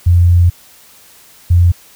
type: tone pair in turn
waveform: sine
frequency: 87.31 / 87.31 Hz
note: F2 / F2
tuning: 0 / 0 cents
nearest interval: unison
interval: 0 cents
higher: neither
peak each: -5 dBFS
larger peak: neither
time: 0.06-0.5 / 1.5-1.72 s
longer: first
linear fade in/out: 10 ms
effects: white hiss -43 dBFS RMS until 1.95 s